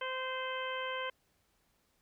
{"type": "harmonic tone", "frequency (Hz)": 518, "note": "C5", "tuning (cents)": -17, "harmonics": [1, 2, 3, 4, 5, 6], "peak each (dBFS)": [-40, -40, -42, -44, -47, -44], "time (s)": [0.01, 1.1], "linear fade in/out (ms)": 5, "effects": ["pink hiss -74 dBFS RMS until 2.01 s"]}